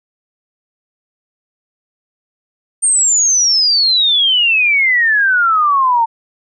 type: exponential sweep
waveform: sine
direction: down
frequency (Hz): 8870 to 897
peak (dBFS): -9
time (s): 2.82-6.06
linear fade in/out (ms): 20
effects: none